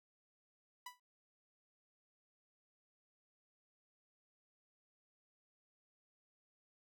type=tone with exponential decay; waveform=sawtooth; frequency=987.8 Hz; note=B5; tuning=in tune; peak=-40 dBFS; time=0.86-1 s; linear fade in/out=5 ms; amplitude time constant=29 ms; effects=none